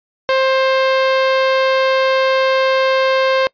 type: tone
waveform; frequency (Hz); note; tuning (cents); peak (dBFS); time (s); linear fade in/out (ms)
sawtooth; 528; C5; +16; -8; 0.29-3.47; 0
effects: noise-tail reverb RT60 0.1 s tail -25 dB re dry + resampled to 11025 Hz